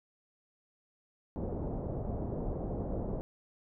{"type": "low-pass noise", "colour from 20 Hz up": "pink", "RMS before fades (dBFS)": -36, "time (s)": [1.36, 3.21], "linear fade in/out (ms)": 0, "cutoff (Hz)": 680, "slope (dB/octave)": 24, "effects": []}